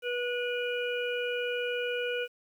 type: harmonic tone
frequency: 487.2 Hz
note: B4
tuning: 24 cents flat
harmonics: 1 / 3 / 5 / 6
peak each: -31 / -36 / -38 / -39 dBFS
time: 0.02-2.28 s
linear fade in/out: 50 ms
effects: 10-bit